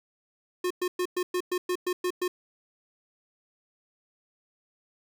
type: tone bursts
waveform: square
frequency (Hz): 360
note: F#4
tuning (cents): -47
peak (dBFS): -26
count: 10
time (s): 0.64-2.28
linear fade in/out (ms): 5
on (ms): 65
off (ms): 110
effects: none